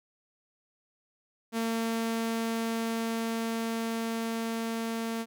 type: tone with level ramp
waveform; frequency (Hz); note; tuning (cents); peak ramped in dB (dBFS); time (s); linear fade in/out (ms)
sawtooth; 227.4; A#3; -43; -24 to -27; 1.52-5.26; 50
effects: none